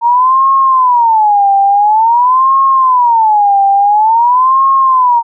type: tone with vibrato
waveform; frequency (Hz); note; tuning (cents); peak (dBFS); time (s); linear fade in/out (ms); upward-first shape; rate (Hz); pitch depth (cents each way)
sine; 924; A#5; -16; -5; 0.01-5.23; 50; sine; 0.48; 270
effects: none